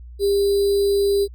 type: tone with sample-and-hold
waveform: sine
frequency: 400.1 Hz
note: G4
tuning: 35 cents sharp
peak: -15 dBFS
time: 0.19-1.28 s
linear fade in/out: 50 ms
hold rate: 4410 Hz
effects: added 60 Hz sine -36 dBFS peak until 1.34 s